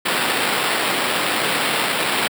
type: noise with sample-and-hold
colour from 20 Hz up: blue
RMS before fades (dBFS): -20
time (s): 0.05-2.28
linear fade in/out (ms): 10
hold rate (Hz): 6300
effects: high-pass 200 Hz 12 dB/octave